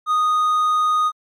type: tone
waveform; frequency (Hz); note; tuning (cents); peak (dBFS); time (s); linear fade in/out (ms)
triangle; 1240; D#6; -6; -13; 0.06-1.12; 50
effects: MP3 96 kbps